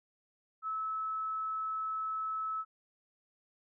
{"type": "tone", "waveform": "sine", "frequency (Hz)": 1300, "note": "E6", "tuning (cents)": -24, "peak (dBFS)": -33, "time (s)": [0.62, 2.65], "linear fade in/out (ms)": 50, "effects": []}